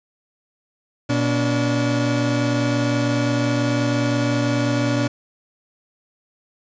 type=tone pair together; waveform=30% pulse; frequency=120.9 / 287.6 Hz; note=B2 / D4; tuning=-36 / -36 cents; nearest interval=octave + minor third; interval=1500 cents; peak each=-18 dBFS; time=1.09-5.08 s; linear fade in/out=10 ms; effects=resampled to 16000 Hz + 8-bit